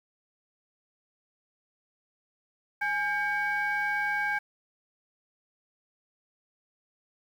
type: tone cluster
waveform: sine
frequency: 831 / 1597 / 2254 Hz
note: G#5 / G6 / C#7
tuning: +1 / +32 / +28 cents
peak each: -31 / -27 / -33 dBFS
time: 2.81-4.39 s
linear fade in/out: 10 ms
effects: tanh soft clip ceiling -20 dBFS + 9-bit